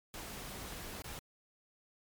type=noise with dropouts; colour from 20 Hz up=pink; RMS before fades=-45 dBFS; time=0.14-1.19 s; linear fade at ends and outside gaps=0 ms; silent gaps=1.02-1.043 s; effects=MP3 96 kbps